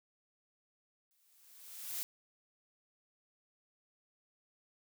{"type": "noise with exponential growth", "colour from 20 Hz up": "blue", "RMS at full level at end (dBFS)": -37, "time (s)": [1.11, 2.03], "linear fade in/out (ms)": 0, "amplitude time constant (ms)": 200, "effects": []}